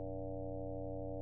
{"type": "tone with frequency modulation", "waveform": "sine", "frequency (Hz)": 293.7, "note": "D4", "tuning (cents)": 0, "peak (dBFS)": -39, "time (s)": [0, 1.21], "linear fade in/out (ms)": 0, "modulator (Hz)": 92.3, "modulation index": 3.9, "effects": []}